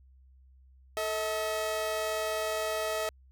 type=tone pair together; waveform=sawtooth; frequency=440 / 640.2 Hz; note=A4 / D#5; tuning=0 / +49 cents; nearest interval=tritone; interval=649 cents; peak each=-32 / -27 dBFS; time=0.97-3.09 s; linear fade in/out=0 ms; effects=added 65 Hz sine -55 dBFS peak until 3.31 s